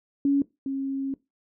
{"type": "tone pair in turn", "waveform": "sine", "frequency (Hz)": [280, 271.4], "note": ["C#4", "C#4"], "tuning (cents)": [18, -36], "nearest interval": "minor second", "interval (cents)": 54, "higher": "first", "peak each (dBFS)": [-18, -26], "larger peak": "first", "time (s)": [[0.25, 0.42], [0.66, 1.14]], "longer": "second", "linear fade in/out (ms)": 2, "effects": ["noise-tail reverb RT60 0.2 s tail -19 dB re dry"]}